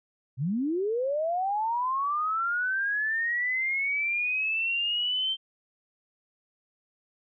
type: linear sweep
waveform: sine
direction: up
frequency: 116 to 3136 Hz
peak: -25 dBFS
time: 0.37-5.37 s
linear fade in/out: 50 ms
effects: none